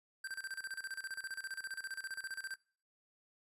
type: tone with tremolo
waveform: square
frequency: 1567 Hz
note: G6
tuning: 1 cent flat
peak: -40 dBFS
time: 0.24-2.56 s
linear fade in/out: 5 ms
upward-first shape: square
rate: 15 Hz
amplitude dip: 80%
effects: noise-tail reverb RT60 0.5 s tail -26 dB re dry + resampled to 32000 Hz